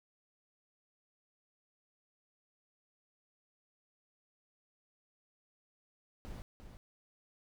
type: noise with echo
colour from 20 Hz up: brown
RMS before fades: -45 dBFS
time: 6.25-6.42 s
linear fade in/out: 0 ms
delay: 350 ms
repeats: 1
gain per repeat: -7 dB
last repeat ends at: 6.77 s
effects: none